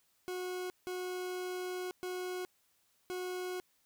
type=tone bursts at uneven times; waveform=40% pulse; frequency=364.6 Hz; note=F#4; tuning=25 cents flat; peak=-36 dBFS; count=4; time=0.28-0.7 / 0.87-1.91 / 2.03-2.45 / 3.1-3.6 s; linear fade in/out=0 ms; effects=white hiss -73 dBFS RMS until 3.85 s